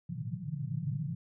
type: band-pass noise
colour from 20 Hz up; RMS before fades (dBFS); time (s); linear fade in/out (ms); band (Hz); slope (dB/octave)
pink; -36; 0.09-1.15; 10; 110 to 180; 96
effects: none